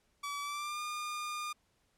sawtooth tone with pitch glide, 1146 to 1211.3 Hz, D6 to D#6, -43 to -47 cents, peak -33 dBFS, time 0.23-1.53 s, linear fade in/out 10 ms, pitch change +96 cents, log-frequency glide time 0.41-0.81 s, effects pink hiss -74 dBFS RMS until 1.97 s + low-pass 11000 Hz 12 dB/octave

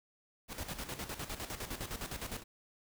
pink noise with tremolo, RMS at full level -40 dBFS, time 0.48-2.44 s, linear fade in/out 50 ms, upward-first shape square, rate 9.8 Hz, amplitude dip 65%, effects none

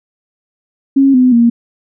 sine tone with pitch steps, 272.8 / 253.1 / 234.8 Hz, C#4 / B3 / A#3, -28 / +43 / +13 cents, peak -5 dBFS, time 0.96-1.5 s, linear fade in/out 10 ms, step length 180 ms, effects none

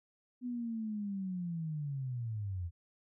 sine linear sweep, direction down, 250.6 to 82.41 Hz, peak -35 dBFS, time 0.41-2.71 s, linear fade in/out 50 ms, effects none

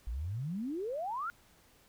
sine exponential sweep, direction up, 51.91 to 1451 Hz, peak -34 dBFS, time 0.07-1.3 s, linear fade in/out 0 ms, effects pink hiss -64 dBFS RMS until 1.88 s

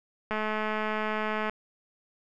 click train, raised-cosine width 0.5 ms, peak -16 dBFS, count 256, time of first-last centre 0.31-1.496 s, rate 215 Hz, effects none

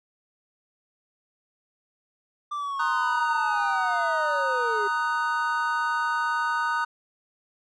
triangle linear sweep, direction down, 1186 to 398.1 Hz, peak -26 dBFS, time 2.51-4.88 s, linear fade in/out 10 ms
triangle chord, D# minor, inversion second, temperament just, 933.4 / 1244.5 / 1493.4 Hz, A#5 / D#6 / F#6, +2 / 0 / +16 cents, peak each -26 dBFS, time 2.79-6.85 s, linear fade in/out 10 ms
effects resampled to 22050 Hz

